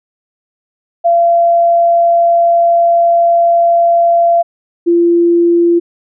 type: tone pair in turn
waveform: sine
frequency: 683 / 342.7 Hz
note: F5 / F4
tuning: -39 / -33 cents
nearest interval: octave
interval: 1194 cents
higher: first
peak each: -6 dBFS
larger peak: neither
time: 1.04-4.43 / 4.86-5.8 s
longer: first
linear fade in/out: 20 ms
effects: none